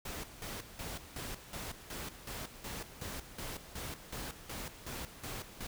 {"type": "noise with tremolo", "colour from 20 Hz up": "pink", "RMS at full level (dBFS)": -42, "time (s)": [0.05, 5.67], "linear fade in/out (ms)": 5, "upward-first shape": "square", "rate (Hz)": 2.7, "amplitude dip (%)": 70, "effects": []}